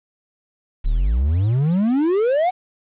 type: exponential sweep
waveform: triangle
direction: up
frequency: 32.98 to 762 Hz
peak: -13 dBFS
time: 0.84-2.51 s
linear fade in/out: 20 ms
effects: resampled to 8000 Hz + 8-bit